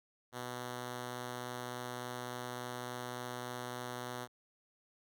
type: tone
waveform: 5% pulse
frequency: 123.47 Hz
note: B2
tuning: in tune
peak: -29 dBFS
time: 0.32-4.28 s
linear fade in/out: 50 ms
effects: none